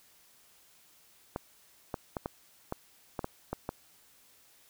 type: clicks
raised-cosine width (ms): 1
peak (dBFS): -19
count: 9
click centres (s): 1.361 / 1.942 / 2.168 / 2.259 / 2.724 / 3.192 / 3.244 / 3.53 / 3.691
effects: white hiss -62 dBFS RMS until 4.69 s